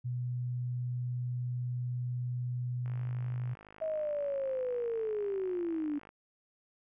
sine tone, 123.47 Hz, B2, in tune, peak -32 dBFS, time 0.04-3.55 s, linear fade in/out 20 ms
click train, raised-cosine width 0.5 ms, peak -37 dBFS, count 169, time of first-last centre 2.86-6.091 s, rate 52 Hz
sine linear sweep, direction down, 642 to 285.9 Hz, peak -31 dBFS, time 3.81-5.99 s, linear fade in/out 10 ms
effects none

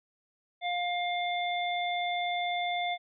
harmonic tone, 706 Hz, F5, 19 cents sharp, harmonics 1 / 3 / 5, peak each -30 / -35 / -37 dBFS, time 0.61-2.98 s, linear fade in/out 50 ms, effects none

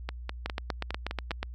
two click trains, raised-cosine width 0.3 ms, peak -17 / -15 dBFS, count 7 / 9, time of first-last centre 0.09-1.314 / 0.46-1.43 s, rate 4.9 / 8.25 Hz, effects added 60 Hz sine -38 dBFS peak until 1.54 s

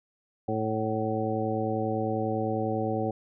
harmonic tone with a mistuned harmonic, 110 Hz, A2, in tune, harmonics 1 / 2 / 3 / 4 / 5 / 7, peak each -33 / -33 / -33 / -33 / -33 / -33 dBFS, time 0.48-3.11 s, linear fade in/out 5 ms, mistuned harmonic 7, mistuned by -28 cents, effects none

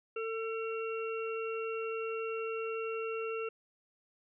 harmonic tone with a mistuned harmonic, 448.2 Hz, A4, 32 cents sharp, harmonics 1 / 3 / 5 / 6, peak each -35 / -42 / -54 / -43 dBFS, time 0.16-3.49 s, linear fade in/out 5 ms, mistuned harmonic 6, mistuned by +30 cents, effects none

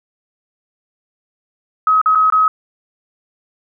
sine tone with dropouts, 1273 Hz, D#6, 39 cents sharp, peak -9 dBFS, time 1.87-2.48 s, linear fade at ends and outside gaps 2 ms, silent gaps 2.015-2.059 / 2.15-2.155 / 2.301-2.323 s, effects none

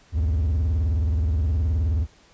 triangle tone with vibrato, 77.78 Hz, D#2, in tune, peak -17 dBFS, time 0.12-2.07 s, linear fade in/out 50 ms, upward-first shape sine, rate 19 Hz, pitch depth 270 cents each way, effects pink hiss -55 dBFS RMS until 2.33 s + resampled to 16000 Hz

